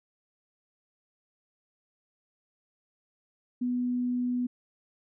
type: tone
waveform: sine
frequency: 246.9 Hz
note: B3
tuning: in tune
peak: -26 dBFS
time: 3.61-4.47 s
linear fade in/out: 10 ms
effects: none